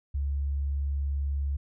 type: tone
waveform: sine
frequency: 70.2 Hz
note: C#2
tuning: 22 cents sharp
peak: -26 dBFS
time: 0.14-1.57 s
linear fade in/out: 10 ms
effects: none